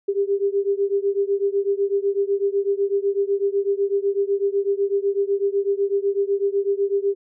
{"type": "beating tone pair", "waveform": "sine", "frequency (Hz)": [395.2, 403.2], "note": ["G4", "G4"], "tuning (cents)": [14, 49], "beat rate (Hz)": 8, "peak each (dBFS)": [-21, -22], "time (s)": [0.08, 7.15], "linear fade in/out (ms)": 10, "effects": []}